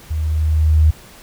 sine tone with level ramp, 77.78 Hz, D#2, in tune, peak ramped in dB -18 to -7 dBFS, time 0.1-0.91 s, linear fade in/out 10 ms, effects pink hiss -42 dBFS RMS until 1.22 s

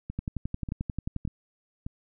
two click trains, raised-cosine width 5 ms, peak -22 / -18 dBFS, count 4 / 13, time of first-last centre 0.1-1.865 / 0.19-1.252 s, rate 1.7 / 11.3 Hz, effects none

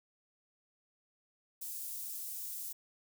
white high-pass noise, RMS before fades -42 dBFS, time 1.61-2.73 s, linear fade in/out 10 ms, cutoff 8600 Hz, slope 12 dB/octave, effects none

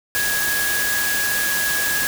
sine tone in noise, 1662 Hz, G#6, 1 cent sharp, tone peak -21 dBFS, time 0.15-2.07 s, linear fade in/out 0 ms, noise white, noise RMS -23 dBFS, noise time 0.15-2.07 s, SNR -1 dB, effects none

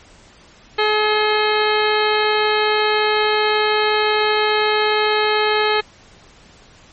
harmonic tone with a mistuned harmonic, 425.5 Hz, G#4, 42 cents sharp, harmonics 1 / 2 / 3 / 4 / 5 / 6 / 7 / 9 / 10, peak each -18 / -21 / -23 / -24 / -25 / -26 / -26 / -28 / -28 dBFS, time 0.78-5.81 s, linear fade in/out 10 ms, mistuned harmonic 7, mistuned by +90 cents, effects pink hiss -47 dBFS RMS until 6.92 s + MP3 32 kbps

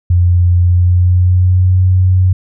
sine tone with pitch glide, 88.3 to 92.37 Hz, F2 to F#2, +20 to -2 cents, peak -6 dBFS, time 0.1-2.33 s, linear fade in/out 5 ms, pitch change +78 cents, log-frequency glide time 0.62-1.8 s, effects none

